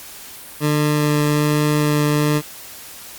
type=tone with vibrato; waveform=20% pulse; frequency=149.2 Hz; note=D3; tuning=28 cents sharp; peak=-10 dBFS; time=0.6-2.42 s; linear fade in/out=50 ms; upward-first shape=triangle; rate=1.2 Hz; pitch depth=10 cents each way; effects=white hiss -37 dBFS RMS until 3.18 s + Opus 48 kbps

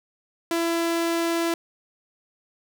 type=tone; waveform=sawtooth; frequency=335.3 Hz; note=E4; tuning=30 cents sharp; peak=-18 dBFS; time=0.51-1.54 s; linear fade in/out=2 ms; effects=none

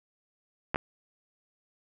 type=clicks; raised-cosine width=0.5 ms; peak=-12 / -12 dBFS; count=2; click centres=0.745 / 0.759 s; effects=none

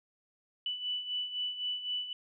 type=beating tone pair; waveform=sine; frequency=2972 / 2975.9 Hz; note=F#7 / F#7; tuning=+7 / +9 cents; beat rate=3.9 Hz; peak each=-40 / -34 dBFS; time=0.66-2.13 s; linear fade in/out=2 ms; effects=none

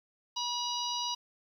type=harmonic tone; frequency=968 Hz; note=B5; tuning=35 cents flat; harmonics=1 / 3 / 4 / 5 / 6; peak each=-36 / -38 / -38 / -38 / -41 dBFS; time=0.36-1.15 s; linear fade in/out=10 ms; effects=10-bit

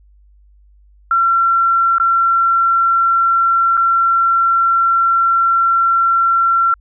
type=tone with dropouts; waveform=sine; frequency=1360 Hz; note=F6; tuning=46 cents flat; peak=-10 dBFS; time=1.11-6.74 s; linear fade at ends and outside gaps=2 ms; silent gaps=1.983-1.999 / 3.77-3.775 s; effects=added 50 Hz sine -45 dBFS peak until 6.8 s

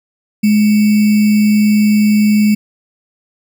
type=tone with sample-and-hold; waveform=sine; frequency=210.7 Hz; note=G#3; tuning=25 cents sharp; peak=-7 dBFS; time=0.43-2.55 s; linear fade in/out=10 ms; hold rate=2450 Hz; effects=none

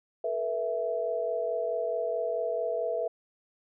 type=chord; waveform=sine; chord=A suspended second; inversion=none; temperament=equal with one note detuned; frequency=440 / 484.6 / 659.3 Hz; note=A4 / B4 / E5; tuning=0 / -33 / 0 cents; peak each=-35 / -32 / -30 dBFS; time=0.24-3.08 s; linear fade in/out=5 ms; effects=none

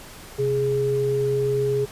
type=tone pair together; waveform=sine; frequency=130.81 / 415.3 Hz; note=C3 / G#4; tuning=0 / 0 cents; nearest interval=octave + minor sixth; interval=2000 cents; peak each=-26 / -20 dBFS; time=0.38-1.86 s; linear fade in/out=20 ms; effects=pink hiss -42 dBFS RMS until 1.91 s + resampled to 32000 Hz

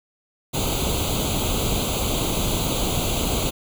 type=noise with comb filter; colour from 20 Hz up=pink; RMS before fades=-23 dBFS; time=0.53-3.51 s; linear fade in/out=20 ms; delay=0.28 ms; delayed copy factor=+0.9; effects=none

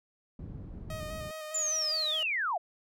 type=low-pass noise; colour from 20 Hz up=white; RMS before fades=-42 dBFS; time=0.39-1.31 s; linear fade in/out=2 ms; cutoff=140 Hz; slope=12 dB/octave
type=tone with vibrato; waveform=sawtooth; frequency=622.3 Hz; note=D#5; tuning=in tune; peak=-35 dBFS; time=0.9-2.23 s; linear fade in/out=2 ms; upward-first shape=square; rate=4.9 Hz; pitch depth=21 cents each way
type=linear sweep; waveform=sine; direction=down; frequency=7230 to 616 Hz; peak=-28 dBFS; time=1.54-2.58 s; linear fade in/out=10 ms
effects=none

